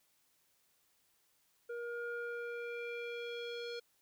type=tone with low-pass filter sweep; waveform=square; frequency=474 Hz; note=A#4; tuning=29 cents sharp; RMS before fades=-42 dBFS; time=1.69-3.8 s; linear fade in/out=10 ms; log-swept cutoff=1100 to 4300 Hz; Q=3.1; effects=white hiss -74 dBFS RMS until 4.01 s